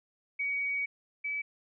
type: tone pair in turn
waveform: sine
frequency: 2256 / 2294 Hz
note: C#7 / D7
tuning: +30 / -41 cents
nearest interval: unison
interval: 29 cents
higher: second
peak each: -29 / -31 dBFS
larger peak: first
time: 0.39-0.86 / 1.24-1.42 s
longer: first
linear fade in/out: 10 ms
effects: none